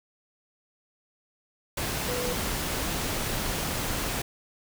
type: tone in noise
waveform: sine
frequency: 493.9 Hz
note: B4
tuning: in tune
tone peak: -31 dBFS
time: 2.08-2.33 s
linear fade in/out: 5 ms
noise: pink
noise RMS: -30 dBFS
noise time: 1.77-4.22 s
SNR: -4 dB
effects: none